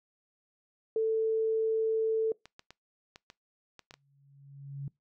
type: tone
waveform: sine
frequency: 443.5 Hz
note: A4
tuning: 14 cents sharp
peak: -25 dBFS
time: 0.96-2.32 s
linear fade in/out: 2 ms
type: clicks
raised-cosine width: 0.2 ms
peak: -30 dBFS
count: 8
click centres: 2.456 / 2.594 / 2.706 / 3.159 / 3.301 / 3.793 / 3.909 / 3.94 s
type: tone with exponential growth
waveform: sine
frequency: 139.5 Hz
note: C#3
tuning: 11 cents sharp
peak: -33 dBFS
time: 3.91-4.88 s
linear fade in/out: 2 ms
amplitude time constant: 210 ms
effects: noise-tail reverb RT60 0.2 s tail -24 dB re dry